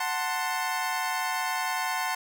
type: chord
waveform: 25% pulse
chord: F# diminished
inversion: none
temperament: equal with one note detuned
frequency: 740 / 886.1 / 1046.5 Hz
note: F#5 / A5 / C6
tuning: 0 / +12 / 0 cents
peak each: -28 dBFS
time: 0-2.15 s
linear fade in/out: 5 ms
effects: none